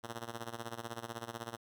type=tone with tremolo; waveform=5% pulse; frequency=116.54 Hz; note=A#2; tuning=in tune; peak=-27 dBFS; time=0.03-1.57 s; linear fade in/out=20 ms; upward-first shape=sine; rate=16 Hz; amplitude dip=85%; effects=none